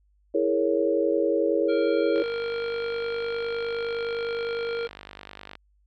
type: chord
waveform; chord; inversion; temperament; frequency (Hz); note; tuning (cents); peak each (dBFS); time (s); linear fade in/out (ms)
sine; A# half-diminished seventh; second; equal; 329.6 / 415.3 / 466.2 / 554.4; E4 / G#4 / A#4 / C#5; 0 / 0 / 0 / 0; -26; 0.34-2.23; 10
type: harmonic tone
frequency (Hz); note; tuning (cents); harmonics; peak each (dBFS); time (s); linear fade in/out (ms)
466.2; A#4; 0; 1 / 3 / 5 / 7 / 9; -27 / -37 / -41 / -44 / -46; 1.68-4.88; 20
type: click train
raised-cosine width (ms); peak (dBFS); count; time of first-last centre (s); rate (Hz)
0.3; -23; 170; 2.16-5.554; 49.8
effects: added 50 Hz sine -61 dBFS peak until 5.86 s